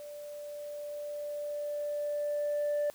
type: tone with level ramp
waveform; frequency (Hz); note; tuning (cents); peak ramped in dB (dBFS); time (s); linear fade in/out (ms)
sine; 587.3; D5; 0; -42 to -25; 0-2.9; 0
effects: tanh soft clip ceiling -26 dBFS + white hiss -57 dBFS RMS until 2.94 s